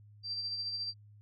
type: tone with tremolo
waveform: sine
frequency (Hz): 4700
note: D8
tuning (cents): +1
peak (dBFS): -33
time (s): 0.23-0.94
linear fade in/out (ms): 50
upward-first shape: sine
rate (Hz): 14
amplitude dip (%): 40
effects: added 104 Hz sine -54 dBFS peak until 1.21 s